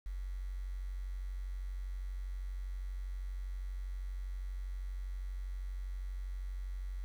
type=tone with quantisation; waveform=sine; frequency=46.25 Hz; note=F#1; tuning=in tune; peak=-37 dBFS; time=0.06-7.04 s; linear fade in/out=0 ms; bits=10; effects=none